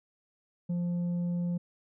sine tone with tanh clipping, 174.61 Hz, F3, in tune, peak -29 dBFS, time 0.69-1.58 s, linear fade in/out 10 ms, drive 4 dB, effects none

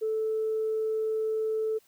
sine tone, 438.3 Hz, A4, 7 cents flat, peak -25 dBFS, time 0.01-1.79 s, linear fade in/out 20 ms, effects tanh soft clip ceiling -21 dBFS + white hiss -64 dBFS RMS until 1.87 s

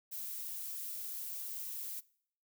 violet noise, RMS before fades -42 dBFS, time 0.11-2.01 s, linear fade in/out 20 ms, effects noise-tail reverb RT60 0.6 s tail -22 dB re dry

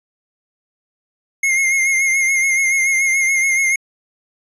square tone with vibrato, 2137 Hz, C7, 36 cents sharp, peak -14 dBFS, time 1.43-3.76 s, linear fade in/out 5 ms, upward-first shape sine, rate 7 Hz, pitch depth 39 cents each way, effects resampled to 24000 Hz

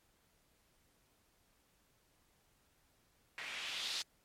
blue noise with low-pass filter sweep, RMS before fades -42 dBFS, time 3.38-4.02 s, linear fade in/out 0 ms, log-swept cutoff 2100 to 4400 Hz, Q 2.1, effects pink hiss -73 dBFS RMS until 4.24 s + MP3 64 kbps

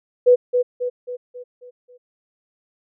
sine tone with echo, 493.9 Hz, B4, in tune, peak -8 dBFS, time 0.26-0.36 s, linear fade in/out 20 ms, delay 270 ms, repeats 6, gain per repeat -6 dB, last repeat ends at 1.98 s, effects none

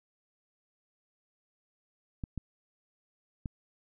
clicks, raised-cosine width 5 ms, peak -23 dBFS, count 3, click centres 2.238 / 2.377 / 3.458 s, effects none

